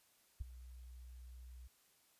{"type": "tone with ADSR envelope", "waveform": "sine", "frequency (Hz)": 61.74, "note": "B1", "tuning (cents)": 0, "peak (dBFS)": -35, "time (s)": [0.4, 1.68], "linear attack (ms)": 12, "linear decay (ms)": 14, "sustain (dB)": -16, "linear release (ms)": 14, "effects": ["white hiss -72 dBFS RMS until 2.19 s", "resampled to 32000 Hz"]}